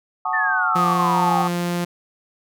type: chord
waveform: sine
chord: D# half-diminished seventh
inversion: first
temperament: equal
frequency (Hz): 740 / 880 / 1108.7 / 1244.5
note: F#5 / A5 / C#6 / D#6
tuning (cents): 0 / 0 / 0 / 0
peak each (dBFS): -26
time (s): 0.25-1.48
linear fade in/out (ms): 5
type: exponential sweep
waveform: sine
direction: down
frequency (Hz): 1816 to 770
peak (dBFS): -19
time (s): 0.33-1.43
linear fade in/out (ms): 10
type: tone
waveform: sawtooth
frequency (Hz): 174.61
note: F3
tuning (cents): 0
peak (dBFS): -17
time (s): 0.75-1.85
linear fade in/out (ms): 10
effects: none